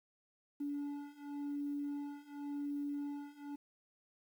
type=beating tone pair; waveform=triangle; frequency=286.8 / 287.71 Hz; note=D4 / D4; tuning=-41 / -35 cents; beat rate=0.91 Hz; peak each=-39 / -38 dBFS; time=0.6-3.56 s; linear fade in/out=10 ms; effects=tanh soft clip ceiling -34 dBFS + 11-bit